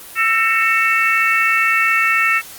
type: harmonic tone with a mistuned harmonic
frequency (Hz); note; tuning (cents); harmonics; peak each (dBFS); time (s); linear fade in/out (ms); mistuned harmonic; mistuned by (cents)
443.7; A4; +14; 3 / 4 / 5 / 6; -18 / -18 / -18 / -18; 0.15-2.42; 50; 4; +55
effects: white hiss -36 dBFS RMS until 2.58 s + Opus 32 kbps